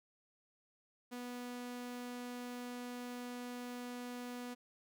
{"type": "tone", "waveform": "sawtooth", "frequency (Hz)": 245.3, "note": "B3", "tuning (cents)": -12, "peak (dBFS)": -39, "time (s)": [1.11, 4.55], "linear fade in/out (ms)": 20, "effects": []}